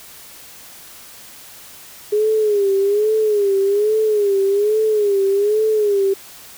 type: tone with vibrato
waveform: sine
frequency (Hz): 412.6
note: G#4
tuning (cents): -11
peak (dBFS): -13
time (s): 2.12-6.14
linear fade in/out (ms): 10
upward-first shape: sine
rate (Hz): 1.2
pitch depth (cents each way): 98
effects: white hiss -40 dBFS RMS until 6.57 s